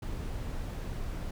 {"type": "noise", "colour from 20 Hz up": "brown", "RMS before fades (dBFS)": -36, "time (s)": [0.02, 1.31], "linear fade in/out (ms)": 5, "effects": []}